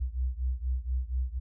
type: beating tone pair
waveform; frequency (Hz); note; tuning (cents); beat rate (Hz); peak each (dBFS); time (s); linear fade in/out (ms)
sine; 61.6 / 65.8; B1 / C2; -4 / +10; 4.2; -30 / -32; 0-1.4; 20
effects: none